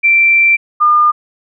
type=tone pair in turn; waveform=sine; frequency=2349 / 1209.6 Hz; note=D7 / D#6; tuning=0 / -49 cents; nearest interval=major seventh; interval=1149 cents; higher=first; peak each=-6 dBFS; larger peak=neither; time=0.03-0.57 / 0.8-1.12 s; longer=first; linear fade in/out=20 ms; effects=none